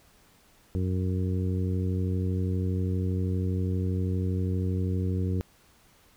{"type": "harmonic tone", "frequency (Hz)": 92.5, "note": "F#2", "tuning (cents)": 0, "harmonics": [1, 2, 3, 4, 5], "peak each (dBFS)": [-26, -32, -36, -38, -40], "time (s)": [0.75, 5.41], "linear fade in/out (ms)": 0, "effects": ["pink hiss -60 dBFS RMS until 6.16 s"]}